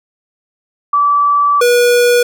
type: tone pair in turn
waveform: sine / square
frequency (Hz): 1156 / 484.4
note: D6 / B4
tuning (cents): -28 / -34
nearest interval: octave + minor third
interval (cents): 1506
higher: first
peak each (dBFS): -8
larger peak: neither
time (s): 0.93-1.61 / 1.61-2.23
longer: first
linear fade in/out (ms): 5
effects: none